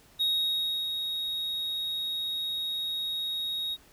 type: tone with ADSR envelope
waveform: triangle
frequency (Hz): 3764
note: A#7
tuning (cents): +16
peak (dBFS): -22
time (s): 0.19-3.77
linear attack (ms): 21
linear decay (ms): 660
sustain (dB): -6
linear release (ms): 39
effects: pink hiss -58 dBFS RMS until 3.92 s